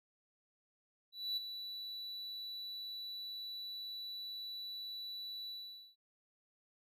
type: tone with ADSR envelope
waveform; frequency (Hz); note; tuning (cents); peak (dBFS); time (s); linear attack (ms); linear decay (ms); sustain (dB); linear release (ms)
triangle; 3951; B7; 0; -32; 1.12-5.96; 250; 14; -9; 470
effects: none